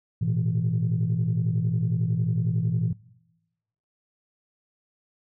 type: chord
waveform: sine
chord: A suspended second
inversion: none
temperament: equal with one note detuned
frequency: 110 / 121 / 164.81 Hz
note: A2 / B2 / E3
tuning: 0 / -35 / 0 cents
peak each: -25 dBFS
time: 0.21-2.93 s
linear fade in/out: 10 ms
effects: noise-tail reverb RT60 1.0 s tail -21 dB re dry + tanh soft clip ceiling -16 dBFS